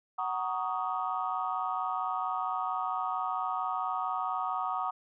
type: chord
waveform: sine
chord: D# minor seventh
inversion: first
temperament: just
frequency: 746.7 / 933.4 / 1120.1 / 1244.5 Hz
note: F#5 / A#5 / C#6 / D#6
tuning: +16 / +2 / +18 / 0 cents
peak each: -34 / -36 / -36 / -34 dBFS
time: 0.18-4.91 s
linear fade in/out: 10 ms
effects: tanh soft clip ceiling -19 dBFS